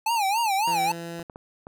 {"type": "tone with vibrato", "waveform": "square", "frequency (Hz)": 850, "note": "G#5", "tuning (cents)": 40, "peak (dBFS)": -22, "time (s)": [0.06, 0.92], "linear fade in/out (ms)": 5, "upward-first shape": "sine", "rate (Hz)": 3.6, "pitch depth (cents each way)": 180}
{"type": "tone", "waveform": "15% pulse", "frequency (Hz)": 168.7, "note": "E3", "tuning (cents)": 40, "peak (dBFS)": -27, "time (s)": [0.67, 1.23], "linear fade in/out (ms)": 5}
{"type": "clicks", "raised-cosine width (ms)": 1, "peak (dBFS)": -26, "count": 4, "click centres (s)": [1.195, 1.298, 1.359, 1.669]}
{"effects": []}